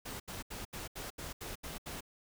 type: noise bursts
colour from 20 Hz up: pink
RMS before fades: -43 dBFS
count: 9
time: 0.05-2.008 s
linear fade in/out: 10 ms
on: 150 ms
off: 76 ms
effects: none